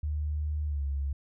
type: tone with pitch glide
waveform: sine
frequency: 75.1 to 69.67 Hz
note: D2 to C#2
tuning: +39 to +9 cents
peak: -28 dBFS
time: 0.03-1.13 s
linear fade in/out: 5 ms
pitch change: -130 cents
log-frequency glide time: 0.66-0.84 s
effects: none